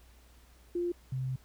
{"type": "tone pair in turn", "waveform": "sine", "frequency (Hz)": [349.2, 130.09], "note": ["F4", "C3"], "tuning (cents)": [0, -10], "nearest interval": "octave + perfect fourth", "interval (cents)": 1710, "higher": "first", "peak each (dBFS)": [-29, -31], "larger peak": "first", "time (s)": [[0.75, 0.92], [1.12, 1.36]], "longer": "second", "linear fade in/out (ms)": 5, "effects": ["added 60 Hz sine -57 dBFS peak until 1.44 s", "pink hiss -63 dBFS RMS until 1.44 s"]}